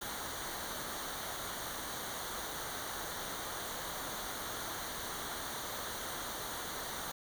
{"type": "noise with comb filter", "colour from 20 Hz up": "pink", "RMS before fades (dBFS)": -41, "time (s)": [0.01, 7.12], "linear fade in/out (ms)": 10, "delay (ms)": 0.39, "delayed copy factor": -0.7, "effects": []}